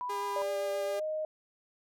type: tone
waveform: sine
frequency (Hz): 989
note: B5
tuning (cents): +2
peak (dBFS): -33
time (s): 0.01-0.42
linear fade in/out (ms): 0
type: tone with vibrato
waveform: sawtooth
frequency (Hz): 405.2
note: G#4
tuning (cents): -43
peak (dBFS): -33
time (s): 0.09-1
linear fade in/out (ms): 10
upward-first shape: sine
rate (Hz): 7.7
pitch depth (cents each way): 10
type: tone with pitch glide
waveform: sine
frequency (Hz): 587.3 to 620.8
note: D5 to D#5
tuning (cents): 0 to -4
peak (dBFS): -31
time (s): 0.36-1.25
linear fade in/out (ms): 2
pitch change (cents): +96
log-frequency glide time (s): 0.91-1.03
effects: none